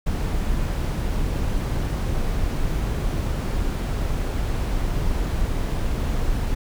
brown noise, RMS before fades -23 dBFS, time 0.06-6.55 s, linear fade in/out 10 ms, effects none

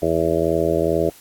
harmonic tone, 82.41 Hz, E2, in tune, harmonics 1 / 2 / 3 / 4 / 5 / 6 / 7 / 8, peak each -29 / -27 / -32 / -23 / -22 / -25 / -23 / -25 dBFS, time 0.02-1.1 s, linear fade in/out 5 ms, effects white hiss -47 dBFS RMS until 1.2 s + AAC 64 kbps

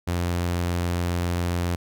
sawtooth tone, 87.31 Hz, F2, in tune, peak -19 dBFS, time 0.07-1.76 s, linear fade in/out 10 ms, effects none

